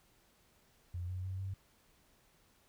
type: tone with pitch steps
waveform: sine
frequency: 88.3 / 91.8 / 94.2 / 96.2 Hz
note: F2 / F#2 / F#2 / G2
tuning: +20 / -13 / +32 / -32 cents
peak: -37 dBFS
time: 0.94-1.54 s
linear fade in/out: 5 ms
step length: 150 ms
effects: pink hiss -69 dBFS RMS until 2.68 s